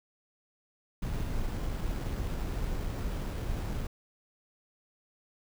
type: noise with sample-and-hold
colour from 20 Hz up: brown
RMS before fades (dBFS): -33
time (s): 1.02-3.87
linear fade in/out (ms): 5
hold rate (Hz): 6300
effects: none